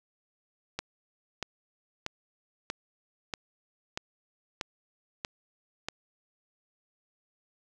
click train, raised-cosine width 0.2 ms, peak -15 dBFS, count 9, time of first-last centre 0.79-5.886 s, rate 1.57 Hz, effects none

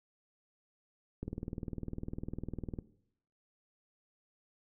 click train, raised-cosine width 3 ms, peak -25 dBFS, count 32, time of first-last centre 1.23-2.788 s, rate 19.9 Hz, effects noise-tail reverb RT60 0.7 s tail -18 dB re dry

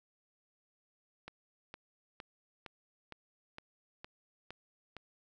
click train, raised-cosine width 0.3 ms, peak -29 dBFS, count 9, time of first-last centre 1.28-4.967 s, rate 2.17 Hz, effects none

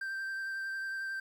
triangle tone with vibrato, 1569 Hz, G6, 1 cent sharp, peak -33 dBFS, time 0.01-1.2 s, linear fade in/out 5 ms, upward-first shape triangle, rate 11 Hz, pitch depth 16 cents each way, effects 11-bit

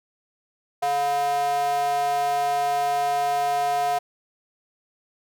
square tone with high-pass filter, 142.3 Hz, C#3, 46 cents sharp, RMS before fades -23 dBFS, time 0.82-3.99 s, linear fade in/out 10 ms, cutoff 670 Hz, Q 6.9, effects none

